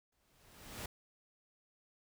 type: noise with exponential growth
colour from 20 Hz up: pink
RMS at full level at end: -42 dBFS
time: 0.12-0.86 s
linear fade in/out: 5 ms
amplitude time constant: 160 ms
effects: none